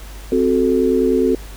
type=chord; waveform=sine; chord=F# diminished; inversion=second; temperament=equal; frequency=261.6 / 370 / 440 Hz; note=C4 / F#4 / A4; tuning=0 / 0 / 0 cents; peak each=-17 dBFS; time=0.32-1.35 s; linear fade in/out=2 ms; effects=added 50 Hz sine -32 dBFS peak until 1.56 s + pink hiss -40 dBFS RMS until 1.56 s